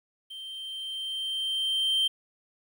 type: tone with level ramp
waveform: triangle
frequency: 3136 Hz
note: G7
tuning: in tune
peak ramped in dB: -37 to -20 dBFS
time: 0.3-2.08 s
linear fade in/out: 10 ms
effects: 10-bit

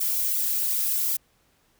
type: noise with flanger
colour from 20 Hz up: violet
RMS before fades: -25 dBFS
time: 0-1.17 s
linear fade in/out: 10 ms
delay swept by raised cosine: 0.84 to 4.34 ms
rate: 2.7 Hz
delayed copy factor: +0.75
effects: pink hiss -65 dBFS RMS until 1.79 s

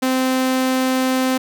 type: tone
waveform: sawtooth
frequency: 259.2 Hz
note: C4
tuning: 16 cents flat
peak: -12 dBFS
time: 0.02-1.38 s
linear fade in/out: 10 ms
effects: none

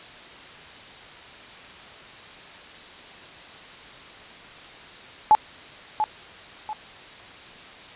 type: tone with echo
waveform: sine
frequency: 857 Hz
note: A5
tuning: 46 cents flat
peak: -10 dBFS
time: 5.31-5.35 s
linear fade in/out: 0 ms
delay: 690 ms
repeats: 2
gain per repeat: -9 dB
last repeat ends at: 6.73 s
effects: white hiss -43 dBFS RMS until 7.95 s + resampled to 8000 Hz

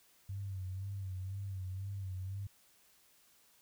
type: tone with vibrato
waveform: sine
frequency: 95.9 Hz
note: G2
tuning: 37 cents flat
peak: -38 dBFS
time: 0.29-2.47 s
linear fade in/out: 5 ms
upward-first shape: sine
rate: 2 Hz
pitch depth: 64 cents each way
effects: white hiss -67 dBFS RMS until 3.61 s

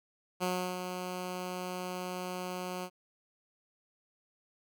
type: tone with ADSR envelope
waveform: 10% pulse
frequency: 181.8 Hz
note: F#3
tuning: 30 cents flat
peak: -21 dBFS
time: 0.4-2.9 s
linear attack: 30 ms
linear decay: 330 ms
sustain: -7 dB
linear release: 64 ms
effects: none

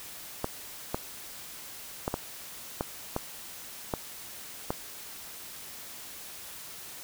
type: clicks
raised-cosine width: 1 ms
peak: -14 dBFS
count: 8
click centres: 0.444 / 0.945 / 2.079 / 2.141 / 2.809 / 3.164 / 3.938 / 4.705 s
effects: white hiss -44 dBFS RMS until 7.03 s

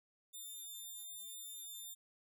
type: tone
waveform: 5% pulse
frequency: 3599 Hz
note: A7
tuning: 38 cents sharp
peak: -39 dBFS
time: 0.33-1.95 s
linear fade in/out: 20 ms
effects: none

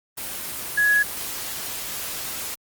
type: tone in noise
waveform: sine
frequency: 1676 Hz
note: G#6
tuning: 15 cents sharp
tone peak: -15 dBFS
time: 0.77-1.03 s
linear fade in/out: 10 ms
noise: white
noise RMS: -31 dBFS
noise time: 0.17-2.55 s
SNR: +13 dB
effects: Opus 24 kbps

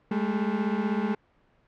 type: beating tone pair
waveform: 35% pulse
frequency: 201.9 / 217.9 Hz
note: G#3 / A3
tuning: -49 / -17 cents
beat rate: 16 Hz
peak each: -26 dBFS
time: 0.11-1.15 s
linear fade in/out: 5 ms
effects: pink hiss -64 dBFS RMS until 1.67 s + low-pass 2000 Hz 12 dB/octave

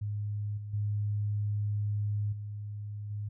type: tone with level steps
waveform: sine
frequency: 103.83 Hz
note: G#2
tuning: in tune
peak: -31 / -37 / -28 / -36 / -33 dBFS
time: 0.01-3.29 s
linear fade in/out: 10 ms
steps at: 0.57 / 0.73 / 2.32 / 3.1 s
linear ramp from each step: 10 ms
effects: none

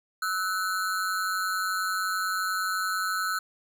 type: ring-modulated tone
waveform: square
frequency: 1396.9 Hz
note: F6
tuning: in tune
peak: -24 dBFS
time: 0.22-3.39 s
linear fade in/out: 5 ms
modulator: 94.3 Hz
effects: none

